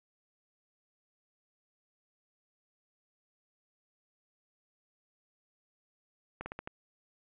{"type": "slowing click train", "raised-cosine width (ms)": 0.5, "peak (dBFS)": -24, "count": 5, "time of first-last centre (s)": [6.41, 6.675], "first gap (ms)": 50, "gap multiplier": 1.19, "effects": ["resampled to 8000 Hz", "10-bit"]}